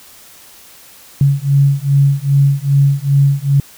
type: beating tone pair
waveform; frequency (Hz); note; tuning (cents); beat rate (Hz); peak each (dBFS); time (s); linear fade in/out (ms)
sine; 138.59 / 141.09; C#3 / C#3; 0 / +31; 2.5; -12; 1.21-3.6; 2
effects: white hiss -41 dBFS RMS until 3.77 s